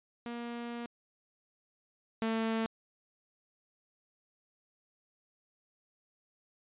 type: tone pair in turn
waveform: sawtooth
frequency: 237 / 224.1 Hz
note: A#3 / A3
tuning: +29 / +32 cents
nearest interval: minor second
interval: 97 cents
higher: first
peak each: -34 / -26 dBFS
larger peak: second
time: 0.26-0.86 / 2.22-2.66 s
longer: first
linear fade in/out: 0 ms
effects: resampled to 8000 Hz